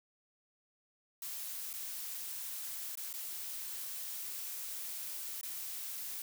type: noise with dropouts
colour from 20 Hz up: blue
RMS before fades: -42 dBFS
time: 1.22-6.22 s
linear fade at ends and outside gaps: 2 ms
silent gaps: 1.731-1.737 / 2.954-2.973 / 3.13-3.138 / 5.412-5.431 s
effects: none